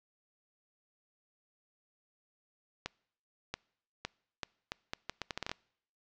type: accelerating click train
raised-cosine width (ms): 0.2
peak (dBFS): -18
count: 14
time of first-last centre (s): 2.86-5.515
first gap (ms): 680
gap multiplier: 0.75
effects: noise-tail reverb RT60 0.7 s tail -26 dB re dry + low-pass 6000 Hz 12 dB/octave